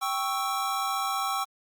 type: chord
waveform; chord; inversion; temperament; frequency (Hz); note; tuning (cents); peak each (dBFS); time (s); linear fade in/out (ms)
square; C# diminished; second; equal; 784 / 1108.7 / 1318.5; G5 / C#6 / E6; 0 / 0 / 0; -32; 0.01-1.45; 20
effects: Opus 48 kbps